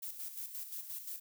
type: noise with tremolo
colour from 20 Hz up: violet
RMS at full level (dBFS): -42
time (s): 0.02-1.2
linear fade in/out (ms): 10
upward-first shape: square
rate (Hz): 5.7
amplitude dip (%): 55
effects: none